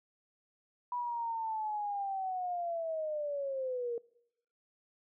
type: linear sweep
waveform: sine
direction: down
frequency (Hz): 983 to 463.5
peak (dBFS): -33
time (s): 0.92-3.98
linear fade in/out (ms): 2
effects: noise-tail reverb RT60 0.8 s tail -24 dB re dry